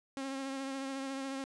sawtooth tone with vibrato, 270 Hz, C#4, 45 cents flat, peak -33 dBFS, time 0.17-1.44 s, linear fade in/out 0 ms, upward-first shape triangle, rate 14 Hz, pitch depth 30 cents each way, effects resampled to 22050 Hz

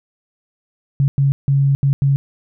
sine tone bursts at uneven times, 138.59 Hz, C#3, in tune, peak -11 dBFS, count 5, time 1-1.08 / 1.18-1.32 / 1.48-1.75 / 1.83-1.93 / 2.02-2.16 s, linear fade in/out 0 ms, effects none

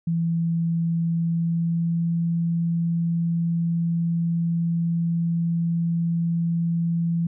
sine tone with pitch glide, 166.8 to 168.25 Hz, E3 to E3, +21 to +36 cents, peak -20 dBFS, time 0.07-7.27 s, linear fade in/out 5 ms, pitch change +15 cents, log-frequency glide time 1.1-2.13 s, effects none

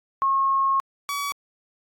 sine / sawtooth tone pair in turn, 1085 / 1137 Hz, C#6 / C#6, -37 / +44 cents, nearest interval minor second, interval 81 cents, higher second, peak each -18 / -22 dBFS, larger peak first, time 0.22-0.8 / 1.09-1.32 s, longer first, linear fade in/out 0 ms, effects AAC 64 kbps

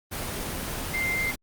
sine tone in noise, 2093 Hz, C7, in tune, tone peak -25 dBFS, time 0.93-1.32 s, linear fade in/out 20 ms, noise pink, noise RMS -32 dBFS, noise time 0.11-1.36 s, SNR +4 dB, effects Opus 24 kbps

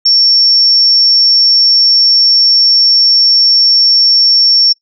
sine tone, 5460 Hz, F8, 40 cents flat, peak -5 dBFS, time 0.05-4.73 s, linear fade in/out 10 ms, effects noise-tail reverb RT60 0.1 s tail -21 dB re dry

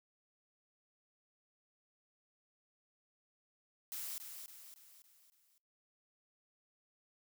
blue noise with echo, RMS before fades -43 dBFS, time 3.92-4.18 s, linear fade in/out 0 ms, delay 280 ms, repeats 5, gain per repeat -6 dB, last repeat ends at 5.58 s, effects noise-tail reverb RT60 0.4 s tail -25 dB re dry

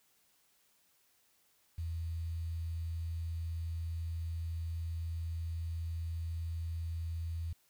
sine tone with quantisation, 82.8 Hz, E2, 8 cents sharp, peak -35 dBFS, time 1.78-7.53 s, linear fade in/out 5 ms, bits 10, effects white hiss -71 dBFS RMS until 7.69 s

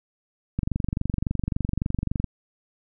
click train, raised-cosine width 5 ms, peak -12 dBFS, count 40, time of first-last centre 0.59-2.243 s, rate 23.6 Hz, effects none

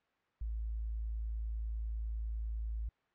sine tone, 55 Hz, A1, in tune, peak -35 dBFS, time 0.41-2.89 s, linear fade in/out 5 ms, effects white hiss -75 dBFS RMS until 3.14 s + low-pass 2000 Hz 12 dB/octave

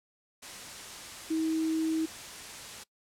sine tone in noise, 319.9 Hz, D#4, 48 cents sharp, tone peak -26 dBFS, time 1.3-2.06 s, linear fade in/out 10 ms, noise white, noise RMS -43 dBFS, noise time 0.42-2.84 s, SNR +14 dB, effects noise-tail reverb RT60 0.1 s tail -21 dB re dry + low-pass 9000 Hz 12 dB/octave

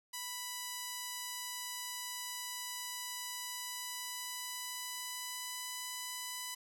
5% pulse tone with pitch glide, 987.8 to 996.4 Hz, B5 to B5, 0 to +15 cents, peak -28 dBFS, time 0.13-6.55 s, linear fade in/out 10 ms, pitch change +15 cents, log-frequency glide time 3.43-5.7 s, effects none

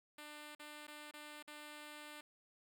5% pulse tone with dropouts, 298.6 Hz, D4, 29 cents sharp, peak -39 dBFS, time 0.18-2.21 s, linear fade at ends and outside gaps 5 ms, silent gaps 0.551-0.595 / 0.87-0.879 / 1.112-1.137 / 1.427-1.476 s, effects none

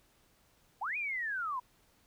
sine linear two-way sweep, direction up then down, 690 to 2495 to 962 Hz, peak -33 dBFS, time 0.81-1.6 s, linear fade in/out 10 ms, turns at 0.97 s, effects pink hiss -68 dBFS RMS until 2.06 s

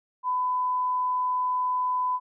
sine tone, 1003 Hz, B5, 26 cents sharp, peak -23 dBFS, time 0.23-2.2 s, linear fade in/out 50 ms, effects none

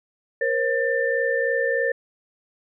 sine tone cluster, 472.8 / 536 / 1785 Hz, A#4 / C5 / A6, +24 / +42 / +24 cents, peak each -24 dBFS, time 0.41-1.92 s, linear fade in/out 5 ms, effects none

